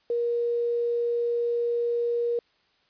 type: tone with quantisation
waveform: sine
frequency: 473.7 Hz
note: A#4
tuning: 28 cents sharp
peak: -23 dBFS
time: 0.1-2.39 s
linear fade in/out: 2 ms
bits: 8
effects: white hiss -66 dBFS RMS until 2.89 s + resampled to 11025 Hz